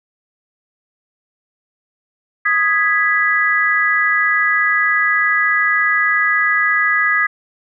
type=chord; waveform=sine; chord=G# minor; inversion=second; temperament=equal; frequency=1244.5 / 1661.2 / 1975.5 Hz; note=D#6 / G#6 / B6; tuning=0 / 0 / 0 cents; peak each=-19 / -16 / -16 dBFS; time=2.45-7.27 s; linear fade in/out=10 ms; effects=none